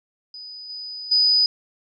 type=tone with level steps; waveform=sine; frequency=4978 Hz; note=D#8; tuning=in tune; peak=-35 / -31 / -14 dBFS; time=0.34-1.46 s; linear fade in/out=2 ms; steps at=0.69 / 1.11 s; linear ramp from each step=10 ms; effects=none